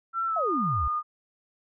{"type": "tone with pitch glide", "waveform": "sine", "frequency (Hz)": [1347, 1221], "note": ["E6", "D#6"], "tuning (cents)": [37, -33], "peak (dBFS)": -25, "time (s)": [0.13, 1.03], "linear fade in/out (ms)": 50, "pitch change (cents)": -170, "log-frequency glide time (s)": [0.27, 0.49]}
{"type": "exponential sweep", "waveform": "sine", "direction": "down", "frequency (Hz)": [740, 61.3], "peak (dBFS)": -27, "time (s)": [0.36, 0.88], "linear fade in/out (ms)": 5}
{"effects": []}